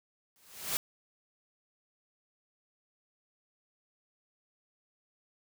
white noise with exponential growth, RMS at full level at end -29 dBFS, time 0.36-0.77 s, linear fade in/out 0 ms, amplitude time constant 89 ms, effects none

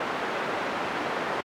pink band-pass noise, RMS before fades -30 dBFS, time 0-1.41 s, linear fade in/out 5 ms, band 390 to 1800 Hz, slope 12 dB/octave, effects AAC 64 kbps

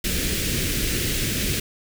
pink band-stop noise, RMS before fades -24 dBFS, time 0.04-1.6 s, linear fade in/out 5 ms, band 440 to 1800 Hz, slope 24 dB/octave, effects none

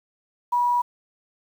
sine tone with quantisation, 970 Hz, B5, 31 cents flat, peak -18 dBFS, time 0.52-0.82 s, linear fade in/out 10 ms, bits 8, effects none

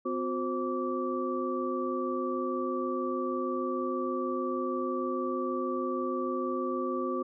sine tone cluster, 254.9 / 361.3 / 527 / 1159 Hz, C4 / F#4 / C5 / D6, -45 / -41 / +12 / -23 cents, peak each -34 / -33 / -36 / -35 dBFS, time 0.05-7.23 s, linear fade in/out 10 ms, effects none

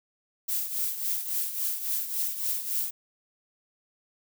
violet noise with tremolo, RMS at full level -27 dBFS, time 0.48-2.91 s, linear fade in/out 10 ms, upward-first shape triangle, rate 3.6 Hz, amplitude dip 70%, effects none

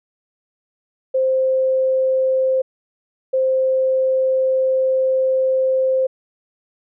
sine tone pair in turn, 523.3 / 523.3 Hz, C5 / C5, 0 / 0 cents, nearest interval unison, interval 0 cents, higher neither, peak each -14 dBFS, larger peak neither, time 1.14-2.62 / 3.33-6.07 s, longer second, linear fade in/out 10 ms, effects none

